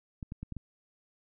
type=clicks; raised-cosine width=5 ms; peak=-26 dBFS; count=5; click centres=0.228 / 0.321 / 0.43 / 0.523 / 0.567 s; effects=none